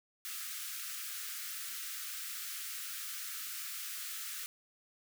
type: high-pass noise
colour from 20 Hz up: white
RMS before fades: -42 dBFS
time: 0.25-4.46 s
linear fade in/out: 0 ms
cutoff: 1200 Hz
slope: 96 dB/octave
effects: none